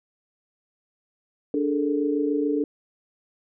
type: tone cluster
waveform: sine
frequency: 292 / 421.7 / 448.7 Hz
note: D4 / G#4 / A4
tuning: -10 / +26 / +34 cents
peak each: -23 / -28 / -27 dBFS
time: 1.54-2.64 s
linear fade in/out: 2 ms
effects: none